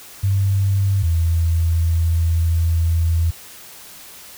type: tone pair in turn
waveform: sine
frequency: 98 / 82.9 Hz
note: G2 / E2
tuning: 0 / +10 cents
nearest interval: minor third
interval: 290 cents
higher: first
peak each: -14 / -14 dBFS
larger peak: neither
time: 0.23-1.03 / 1.03-3.31 s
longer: second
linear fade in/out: 10 ms
effects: white hiss -40 dBFS RMS until 4.37 s